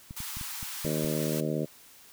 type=clicks; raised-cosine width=5 ms; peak=-28 dBFS; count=7; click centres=0.109 / 0.204 / 0.37 / 0.412 / 0.629 / 0.848 / 1.045 s
type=high-pass noise; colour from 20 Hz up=white; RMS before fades=-38 dBFS; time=0.16-1.41 s; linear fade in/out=10 ms; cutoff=790 Hz; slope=96 dB/octave
type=harmonic tone; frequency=77 Hz; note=D#2; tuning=17 cents flat; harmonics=2 / 3 / 4 / 5 / 6 / 7 / 8; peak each=-32 / -34 / -35 / -36 / -37 / -37 / -38 dBFS; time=0.84-1.66 s; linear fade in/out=20 ms
effects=white hiss -54 dBFS RMS until 2.12 s